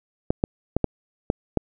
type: clicks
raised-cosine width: 2 ms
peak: -6 dBFS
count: 6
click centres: 0.305 / 0.439 / 0.766 / 0.843 / 1.301 / 1.573 s
effects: none